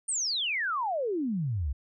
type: exponential sweep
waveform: sine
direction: down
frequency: 9180 to 61.7 Hz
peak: -27 dBFS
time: 0.08-1.73 s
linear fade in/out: 10 ms
effects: none